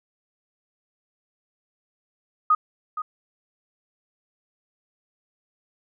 sine tone with echo, 1244.5 Hz, D#6, in tune, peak -14 dBFS, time 2.5-2.55 s, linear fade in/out 5 ms, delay 470 ms, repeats 1, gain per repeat -12 dB, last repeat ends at 3.02 s, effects none

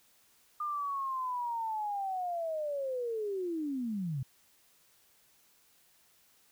sine linear sweep, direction down, 1214 to 123.47 Hz, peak -32 dBFS, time 0.6-4.23 s, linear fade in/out 5 ms, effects white hiss -66 dBFS RMS until 6.51 s

